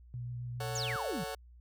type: tone with vibrato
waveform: sine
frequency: 121.7 Hz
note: B2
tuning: 25 cents flat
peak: -37 dBFS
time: 0.14-0.96 s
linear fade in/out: 0 ms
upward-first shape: triangle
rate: 7.5 Hz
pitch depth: 19 cents each way
type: chord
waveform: sawtooth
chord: F# minor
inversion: first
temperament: just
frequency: 444 / 555 / 740 Hz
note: A4 / C#5 / F#5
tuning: +16 / +2 / 0 cents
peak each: -38 dBFS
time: 0.6-1.35 s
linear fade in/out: 5 ms
type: exponential sweep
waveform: sine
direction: down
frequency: 7459 to 141.9 Hz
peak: -35 dBFS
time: 0.75-1.24 s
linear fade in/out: 5 ms
effects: added 60 Hz sine -53 dBFS peak until 1.6 s